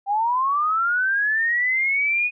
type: linear sweep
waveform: sine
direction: up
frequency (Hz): 780 to 2489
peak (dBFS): -18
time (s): 0.06-2.31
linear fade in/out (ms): 50
effects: none